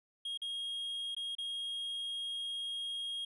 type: tone with dropouts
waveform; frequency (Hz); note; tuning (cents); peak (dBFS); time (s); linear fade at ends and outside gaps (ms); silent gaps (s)
triangle; 3261; G#7; -32; -35; 0.25-3.25; 5; 0.375-0.417 / 1.149-1.165 / 1.352-1.383
effects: resampled to 24000 Hz